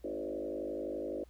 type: tone with frequency modulation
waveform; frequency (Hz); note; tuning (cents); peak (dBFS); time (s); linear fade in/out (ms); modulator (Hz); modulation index
sine; 440; A4; 0; -35; 0.04-1.24; 5; 51.8; 3
effects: added 60 Hz sine -56 dBFS peak until 1.29 s + pink hiss -69 dBFS RMS until 1.29 s